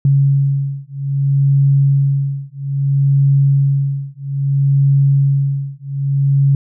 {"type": "beating tone pair", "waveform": "sine", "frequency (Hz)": [138.4, 139.01], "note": ["C#3", "C#3"], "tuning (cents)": [-2, 5], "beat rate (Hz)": 0.61, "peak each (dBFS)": -14, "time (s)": [0.05, 6.55], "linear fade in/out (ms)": 2, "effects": []}